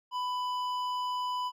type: tone with hard clipping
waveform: triangle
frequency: 996 Hz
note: B5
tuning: 14 cents sharp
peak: -32 dBFS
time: 0.11-1.52 s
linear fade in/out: 50 ms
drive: 13 dB
effects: none